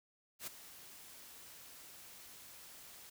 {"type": "noise with ADSR envelope", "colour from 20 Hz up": "white", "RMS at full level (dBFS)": -42, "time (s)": [0.39, 3.1], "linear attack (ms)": 82, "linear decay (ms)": 10, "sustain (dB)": -13, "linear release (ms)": 10, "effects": []}